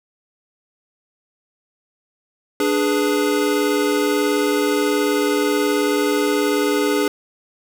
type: chord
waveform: square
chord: G# diminished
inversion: second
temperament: equal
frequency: 293.7 / 415.3 / 493.9 Hz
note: D4 / G#4 / B4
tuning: 0 / 0 / 0 cents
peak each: -21 / -20 / -25 dBFS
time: 2.6-7.08 s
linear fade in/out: 2 ms
effects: none